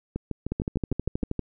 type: two click trains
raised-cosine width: 3 ms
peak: -14 / -16 dBFS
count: 12 / 8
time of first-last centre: 0.52-1.393 / 0.16-1.23 s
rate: 12.6 / 6.54 Hz
effects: none